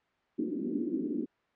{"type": "band-pass noise", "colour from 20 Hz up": "white", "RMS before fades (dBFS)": -33, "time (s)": [0.38, 1.26], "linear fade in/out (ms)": 20, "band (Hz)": [220, 340], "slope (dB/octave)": 48, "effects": ["white hiss -71 dBFS RMS until 1.55 s", "low-pass 2000 Hz 12 dB/octave"]}